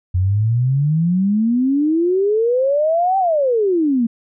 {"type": "exponential two-way sweep", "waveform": "sine", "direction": "up then down", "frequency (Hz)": [88, 784, 223.1], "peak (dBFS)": -13, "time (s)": [0.14, 4.07], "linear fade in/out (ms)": 10, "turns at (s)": 3.18, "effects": []}